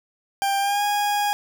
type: tone with pitch glide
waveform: 40% pulse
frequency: 792 to 823.3 Hz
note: G5 to G#5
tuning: +18 to -15 cents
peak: -19 dBFS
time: 0.42-1.33 s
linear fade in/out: 0 ms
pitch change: +67 cents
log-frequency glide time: 0.59-0.83 s
effects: none